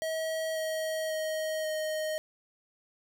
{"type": "tone with pitch steps", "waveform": "square", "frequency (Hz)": [640, 634.1, 628.3, 622.5], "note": ["D#5", "D#5", "D#5", "D#5"], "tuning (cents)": [49, 33, 17, 1], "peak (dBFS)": -31, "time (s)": [0.02, 2.18], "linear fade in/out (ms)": 0, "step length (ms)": 540, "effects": []}